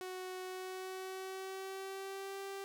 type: tone with pitch glide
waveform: sawtooth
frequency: 370 to 392 Hz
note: F#4 to G4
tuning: 0 to 0 cents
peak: -38 dBFS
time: 0.01-2.64 s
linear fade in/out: 0 ms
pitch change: +100 cents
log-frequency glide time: 0.43-2.4 s
effects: none